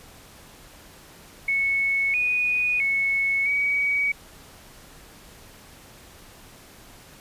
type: tone with pitch steps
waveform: sine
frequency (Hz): 2205 / 2474 / 2202 / 2262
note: C#7 / D#7 / C#7 / C#7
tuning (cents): -10 / -10 / -12 / +34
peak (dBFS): -20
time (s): 1.48-4.12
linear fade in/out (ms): 5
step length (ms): 660
effects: pink hiss -48 dBFS RMS until 7.2 s + resampled to 32000 Hz